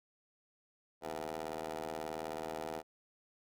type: ring-modulated tone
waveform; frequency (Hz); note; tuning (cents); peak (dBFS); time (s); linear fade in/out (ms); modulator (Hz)
15% pulse; 78.7; D#2; +20; -30; 1.01-2.83; 50; 582
effects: none